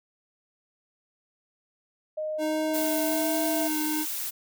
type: tone with pitch glide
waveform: sine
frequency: 618 to 662.4 Hz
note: D#5 to E5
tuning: -12 to +8 cents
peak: -28 dBFS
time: 2.17-3.68 s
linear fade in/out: 10 ms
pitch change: +120 cents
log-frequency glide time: 2.47-3.4 s
type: tone with vibrato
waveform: square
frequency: 308.8 Hz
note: D#4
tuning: 13 cents flat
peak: -28 dBFS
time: 2.38-4.06 s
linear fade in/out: 50 ms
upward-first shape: sine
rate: 1.2 Hz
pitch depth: 13 cents each way
type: noise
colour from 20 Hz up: blue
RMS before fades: -32 dBFS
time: 2.73-4.31 s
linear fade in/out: 20 ms
effects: none